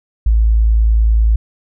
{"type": "tone", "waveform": "sine", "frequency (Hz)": 55, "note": "A1", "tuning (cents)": 0, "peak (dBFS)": -8, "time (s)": [0.26, 1.36], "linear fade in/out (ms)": 5, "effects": []}